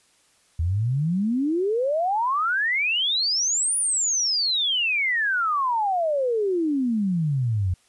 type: exponential two-way sweep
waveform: sine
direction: up then down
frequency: 78.1 to 9820 to 86.6 Hz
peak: -20 dBFS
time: 0.59-7.74 s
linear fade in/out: 5 ms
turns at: 3.77 s
effects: white hiss -61 dBFS RMS until 7.88 s + resampled to 24000 Hz